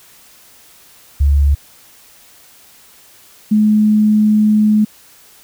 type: tone pair in turn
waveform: sine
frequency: 71 / 212.8 Hz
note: C#2 / G#3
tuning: +42 / +42 cents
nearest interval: octave + perfect fifth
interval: 1900 cents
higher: second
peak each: -8 dBFS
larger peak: neither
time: 1.2-1.55 / 3.51-4.85 s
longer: second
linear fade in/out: 10 ms
effects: white hiss -45 dBFS RMS until 5.43 s